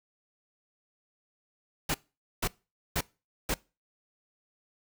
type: noise bursts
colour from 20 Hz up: pink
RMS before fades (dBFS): -29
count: 4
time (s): 1.89-3.542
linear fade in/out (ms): 5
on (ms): 53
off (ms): 480
effects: noise-tail reverb RT60 0.3 s tail -23 dB re dry